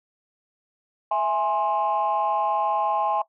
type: chord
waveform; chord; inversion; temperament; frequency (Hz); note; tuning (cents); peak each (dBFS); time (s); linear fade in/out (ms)
sine; E augmented; none; equal with one note detuned; 659.3 / 830.6 / 1056.2; E5 / G#5 / B#5; 0 / 0 / +16; -26 / -22 / -25; 1.11-3.22; 5
effects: noise-tail reverb RT60 0.1 s tail -18 dB re dry + tanh soft clip ceiling -14 dBFS